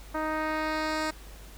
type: tone with low-pass filter sweep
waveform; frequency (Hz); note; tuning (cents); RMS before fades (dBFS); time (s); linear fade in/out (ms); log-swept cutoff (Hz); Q
10% pulse; 311.4; D#4; +2; -30; 0.14-1.11; 10; 1300 to 8000; 0.92
effects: added 50 Hz sine -45 dBFS peak until 1.57 s + pink hiss -51 dBFS RMS until 1.57 s